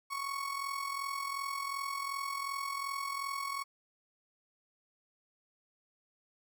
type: tone with amplitude modulation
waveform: 35% pulse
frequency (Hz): 1108.7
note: C#6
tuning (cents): 0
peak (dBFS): -31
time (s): 0.1-3.64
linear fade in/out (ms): 20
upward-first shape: sine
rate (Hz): 42.7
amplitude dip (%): 60
effects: none